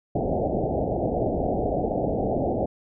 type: low-pass noise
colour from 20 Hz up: white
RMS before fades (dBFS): -25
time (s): 0.15-2.66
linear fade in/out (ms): 5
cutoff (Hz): 770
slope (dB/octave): 96
effects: none